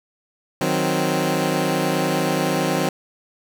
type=chord; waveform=15% pulse; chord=C diminished; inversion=first; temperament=equal; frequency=155.56 / 185 / 261.6 Hz; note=Eb3 / Gb3 / C4; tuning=0 / 0 / 0 cents; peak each=-17 dBFS; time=0.61-2.89 s; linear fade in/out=2 ms; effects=none